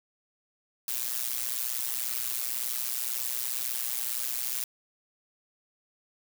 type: noise with amplitude modulation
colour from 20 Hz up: blue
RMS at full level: -28 dBFS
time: 0.88-4.64 s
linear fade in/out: 2 ms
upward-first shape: sine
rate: 122 Hz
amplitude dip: 90%
effects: none